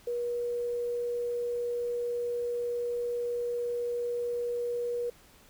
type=tone with quantisation; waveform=sine; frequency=480.3 Hz; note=B4; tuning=48 cents flat; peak=-29 dBFS; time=0.07-5.1 s; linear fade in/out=5 ms; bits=9; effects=pink hiss -58 dBFS RMS until 5.49 s